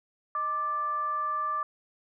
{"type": "tone with frequency modulation", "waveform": "sine", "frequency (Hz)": 1180, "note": "D6", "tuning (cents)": 8, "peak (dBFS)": -27, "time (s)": [0.35, 1.63], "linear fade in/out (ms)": 2, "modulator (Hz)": 559, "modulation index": 0.27, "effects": []}